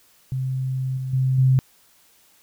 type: tone with level steps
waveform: sine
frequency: 130.81 Hz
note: C3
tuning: in tune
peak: -22 / -25 / -17 / -13 dBFS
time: 0.32-1.59 s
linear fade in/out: 0 ms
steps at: 0.97 / 1.13 / 1.38 s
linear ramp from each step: 5 ms
effects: white hiss -57 dBFS RMS until 2.42 s